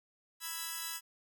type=chord; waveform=5% pulse; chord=E major; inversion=second; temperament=equal; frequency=987.8 / 1318.5 / 1661.2 Hz; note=B5 / E6 / G#6; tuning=0 / 0 / 0 cents; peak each=-31 dBFS; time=0.4-1.01 s; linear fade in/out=50 ms; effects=none